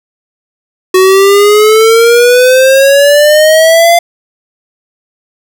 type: exponential sweep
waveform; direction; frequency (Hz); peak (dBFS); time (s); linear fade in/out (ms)
square; up; 370 to 693; -3; 0.94-3.99; 5
effects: none